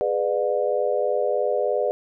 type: chord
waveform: sine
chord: G# diminished seventh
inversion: none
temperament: just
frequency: 415.3 / 498.4 / 598 / 717.6 Hz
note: G#4 / B4 / D5 / F5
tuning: 0 / +16 / +31 / +47 cents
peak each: -26 / -24 / -24 / -30 dBFS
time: 0.01-1.91 s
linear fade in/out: 0 ms
effects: none